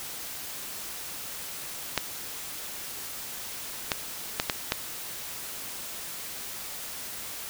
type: clicks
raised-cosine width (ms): 0.2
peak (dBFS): -6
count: 5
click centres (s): 1.977 / 3.918 / 4.399 / 4.498 / 4.721
effects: white hiss -38 dBFS RMS until 7.49 s